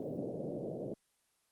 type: band-pass noise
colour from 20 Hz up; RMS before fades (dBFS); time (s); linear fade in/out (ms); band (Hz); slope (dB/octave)
white; -40; 0-0.94; 2; 120 to 590; 48
effects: white hiss -75 dBFS RMS until 1.51 s + Opus 24 kbps